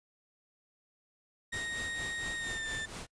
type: tone with pitch glide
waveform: 35% pulse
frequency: 1864.7 to 1781.5 Hz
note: A#6 to A6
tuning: 0 to +21 cents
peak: -34 dBFS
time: 1.52-2.86 s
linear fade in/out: 10 ms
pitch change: -79 cents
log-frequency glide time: 2.36-2.68 s
type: noise with tremolo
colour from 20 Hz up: pink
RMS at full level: -42 dBFS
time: 1.52-3.07 s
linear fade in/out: 20 ms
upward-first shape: sine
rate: 4.3 Hz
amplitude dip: 65%
effects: noise-tail reverb RT60 0.1 s tail -25 dB re dry + resampled to 22050 Hz

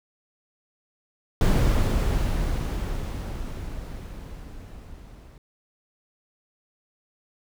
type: noise with level ramp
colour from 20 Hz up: brown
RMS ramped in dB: -18 to -46 dBFS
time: 1.41-5.38 s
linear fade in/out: 2 ms
effects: none

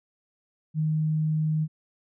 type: tone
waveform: sine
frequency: 155.56 Hz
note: D#3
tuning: in tune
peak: -22 dBFS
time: 0.74-1.68 s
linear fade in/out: 50 ms
effects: none

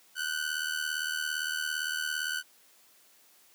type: ring-modulated tone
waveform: sawtooth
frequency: 1500 Hz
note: F#6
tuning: 23 cents sharp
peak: -24 dBFS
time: 0.15-2.43 s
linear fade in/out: 50 ms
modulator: 38.8 Hz
effects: white hiss -61 dBFS RMS until 3.54 s + high-pass 200 Hz 12 dB/octave

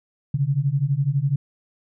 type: beating tone pair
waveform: sine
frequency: 133.1 / 145.1 Hz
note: C3 / D3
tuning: +30 / -21 cents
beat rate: 12 Hz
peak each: -22 / -21 dBFS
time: 0.34-1.36 s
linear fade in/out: 5 ms
effects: none

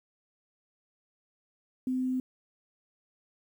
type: tone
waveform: sine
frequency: 256.4 Hz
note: C4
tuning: 35 cents flat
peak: -27 dBFS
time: 1.87-2.2 s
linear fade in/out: 2 ms
effects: 10-bit

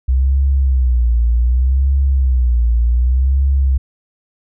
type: tone with vibrato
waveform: sine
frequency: 63 Hz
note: B1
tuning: 35 cents sharp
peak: -10 dBFS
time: 0.08-3.78 s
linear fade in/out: 10 ms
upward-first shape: sine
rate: 0.66 Hz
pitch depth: 140 cents each way
effects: none

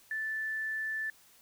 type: tone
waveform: sine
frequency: 1757 Hz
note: A6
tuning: 3 cents flat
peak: -32 dBFS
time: 0.11-1.1 s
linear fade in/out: 2 ms
effects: white hiss -61 dBFS RMS until 1.41 s

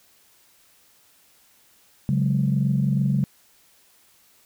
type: chord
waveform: sine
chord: C# suspended fourth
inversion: none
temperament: equal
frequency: 138.59 / 185 / 207.7 Hz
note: C#3 / F#3 / G#3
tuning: 0 / 0 / 0 cents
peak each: -20 / -24 / -25 dBFS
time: 2.09-3.24 s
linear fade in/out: 0 ms
effects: tanh soft clip ceiling -10 dBFS + white hiss -58 dBFS RMS until 4.45 s

